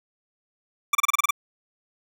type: tone bursts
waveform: 25% pulse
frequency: 1167 Hz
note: D6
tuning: 11 cents flat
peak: -13 dBFS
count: 8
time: 0.93-1.308 s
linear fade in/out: 5 ms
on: 21 ms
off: 30 ms
effects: none